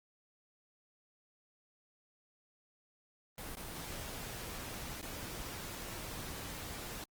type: noise with dropouts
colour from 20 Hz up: pink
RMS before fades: -44 dBFS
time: 3.38-7.04 s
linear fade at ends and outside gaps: 1 ms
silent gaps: 3.553-3.57 / 5.014-5.027 s
effects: Opus 24 kbps